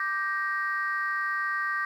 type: chord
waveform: sine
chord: G minor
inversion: second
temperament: just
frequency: 1176 / 1568 / 1881.6 Hz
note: D6 / G6 / Bb6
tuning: +2 / 0 / +16 cents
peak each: -30 dBFS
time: 0-1.85 s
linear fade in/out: 2 ms
effects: tanh soft clip ceiling -19 dBFS + 10-bit